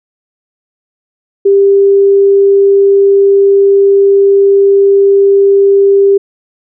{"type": "tone", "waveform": "sine", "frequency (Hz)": 396.3, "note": "G4", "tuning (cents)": 19, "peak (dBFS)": -3, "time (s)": [1.45, 6.18], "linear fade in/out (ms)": 10, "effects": []}